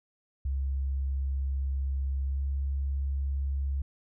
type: tone with pitch glide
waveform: sine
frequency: 67.7 to 68.72 Hz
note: C#2 to C#2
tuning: -40 to -14 cents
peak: -27 dBFS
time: 0.45-3.82 s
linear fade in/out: 5 ms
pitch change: +26 cents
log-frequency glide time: 2.28-2.4 s
effects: none